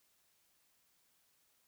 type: silence
effects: white hiss -74 dBFS RMS until 1.67 s